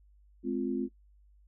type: chord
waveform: sine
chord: F minor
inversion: first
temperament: equal with one note detuned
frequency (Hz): 212.3 / 261.6 / 349.2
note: Ab3 / C4 / F4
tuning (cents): +38 / 0 / 0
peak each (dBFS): -35 / -32 / -34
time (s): 0.43-0.89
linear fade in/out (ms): 50
effects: noise-tail reverb RT60 0.1 s tail -19 dB re dry + added 50 Hz sine -58 dBFS peak until 1.47 s